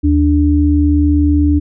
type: tone pair together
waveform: sine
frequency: 77.7 / 293.4 Hz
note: D#2 / D4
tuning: -2 / -2 cents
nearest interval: octave + major seventh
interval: 2300 cents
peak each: -11 dBFS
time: 0.03-1.6 s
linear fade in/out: 20 ms
effects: none